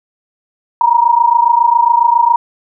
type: tone pair together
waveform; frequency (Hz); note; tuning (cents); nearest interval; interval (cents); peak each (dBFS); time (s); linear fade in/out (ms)
sine; 932.3 / 959.6; A#5 / A#5; 0 / +50; unison; 50; -10; 0.81-2.36; 2
effects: none